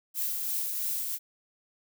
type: noise with tremolo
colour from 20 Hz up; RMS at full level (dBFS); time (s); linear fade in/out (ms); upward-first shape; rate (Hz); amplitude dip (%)
violet; -30; 0.14-1.19; 50; triangle; 3; 35
effects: none